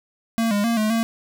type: tone with pitch steps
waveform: square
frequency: 227.8 / 204.3 / 231.8 / 214.9 / 227.8 Hz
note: A#3 / G#3 / A#3 / A3 / A#3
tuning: -40 / -28 / -10 / -41 / -40 cents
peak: -19 dBFS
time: 0.38-1.03 s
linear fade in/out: 0 ms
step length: 130 ms
effects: none